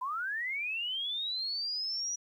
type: linear sweep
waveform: sine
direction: up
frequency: 978 to 5870 Hz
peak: -32 dBFS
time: 0.01-2.16 s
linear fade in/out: 10 ms
effects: 11-bit